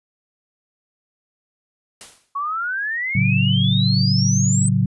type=noise with exponential decay; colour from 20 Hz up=white; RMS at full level=-35 dBFS; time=2.01-2.36 s; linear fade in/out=0 ms; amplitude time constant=75 ms
type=exponential sweep; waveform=sine; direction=up; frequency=1100 to 8250 Hz; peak=-21 dBFS; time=2.35-4.69 s; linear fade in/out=10 ms
type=chord; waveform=sine; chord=F# minor; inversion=first; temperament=equal with one note detuned; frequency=110.7 / 138.59 / 185 Hz; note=A2 / C#3 / F#3; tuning=+11 / 0 / 0 cents; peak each=-19 dBFS; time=3.15-4.86 s; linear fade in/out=5 ms
effects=resampled to 24000 Hz